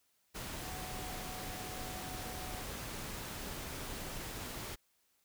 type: tone in noise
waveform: sine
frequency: 740 Hz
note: F#5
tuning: in tune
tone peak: -49 dBFS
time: 0.61-2.64 s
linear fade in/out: 20 ms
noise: pink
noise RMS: -43 dBFS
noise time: 0.34-4.76 s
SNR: -9 dB
effects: white hiss -75 dBFS RMS until 5.24 s